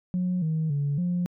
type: tone with pitch steps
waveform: sine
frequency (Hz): 181.1 / 158.6 / 143.1 / 177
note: F#3 / D#3 / D3 / F3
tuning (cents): -37 / +33 / -45 / +23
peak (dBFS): -22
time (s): 0.14-1.26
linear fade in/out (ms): 0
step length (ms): 280
effects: tanh soft clip ceiling -20 dBFS